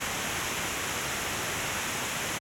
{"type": "noise with comb filter", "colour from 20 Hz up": "pink", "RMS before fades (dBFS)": -31, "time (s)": [0, 2.39], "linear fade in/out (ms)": 20, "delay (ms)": 0.22, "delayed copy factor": -0.5, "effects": ["high-pass 80 Hz 12 dB/octave", "low-pass 11000 Hz 12 dB/octave"]}